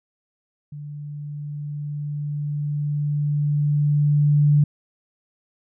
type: tone with level ramp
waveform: sine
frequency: 146.83 Hz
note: D3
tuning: in tune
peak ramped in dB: -32 to -12 dBFS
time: 0.72-4.64 s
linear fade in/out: 5 ms
effects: none